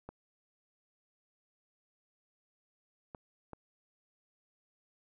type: clicks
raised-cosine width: 1 ms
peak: -30 dBFS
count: 3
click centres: 0.09 / 3.148 / 3.533 s
effects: none